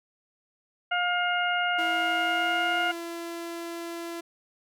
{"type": "harmonic tone", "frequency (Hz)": 710, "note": "F5", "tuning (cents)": 28, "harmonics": [1, 2, 3, 4], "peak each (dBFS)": [-28, -27, -33, -32], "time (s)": [0.91, 2.92], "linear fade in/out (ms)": 10}
{"type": "tone with pitch glide", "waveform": "sawtooth", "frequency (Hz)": [328.7, 338.3], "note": ["E4", "E4"], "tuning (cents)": [-5, 45], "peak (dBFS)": -30, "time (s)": [1.78, 4.21], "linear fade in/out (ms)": 10, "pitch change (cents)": 50, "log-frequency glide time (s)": [2.18, 2.78]}
{"effects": []}